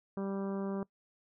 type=harmonic tone; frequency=196 Hz; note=G3; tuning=in tune; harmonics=1 / 2 / 3 / 4 / 5 / 6 / 7 / 8; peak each=-35 / -39 / -44 / -51 / -50 / -51 / -57 / -59 dBFS; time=0.17-0.83 s; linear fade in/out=2 ms; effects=noise-tail reverb RT60 0.1 s tail -22 dB re dry